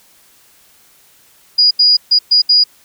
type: tone bursts at uneven times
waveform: sine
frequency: 4892 Hz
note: D#8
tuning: 30 cents flat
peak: -6 dBFS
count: 5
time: 1.58-1.71 / 1.79-1.97 / 2.11-2.19 / 2.31-2.42 / 2.49-2.64 s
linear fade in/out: 10 ms
effects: white hiss -49 dBFS RMS until 2.84 s